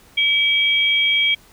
sine tone pair together, 2300 / 3248 Hz, D7 / G#7, -37 / -39 cents, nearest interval tritone, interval 598 cents, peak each -17 / -17 dBFS, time 0.17-1.35 s, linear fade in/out 10 ms, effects pink hiss -50 dBFS RMS until 1.52 s

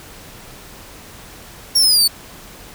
sawtooth exponential sweep, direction down, 5588 to 4437 Hz, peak -8 dBFS, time 1.75-2.08 s, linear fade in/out 10 ms, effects pink hiss -39 dBFS RMS until 2.74 s

